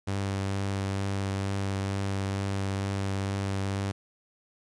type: tone with vibrato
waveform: sawtooth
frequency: 98 Hz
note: G2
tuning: in tune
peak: -24 dBFS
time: 0.07-3.92 s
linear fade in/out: 10 ms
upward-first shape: triangle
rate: 2.2 Hz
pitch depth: 13 cents each way
effects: resampled to 22050 Hz + 10-bit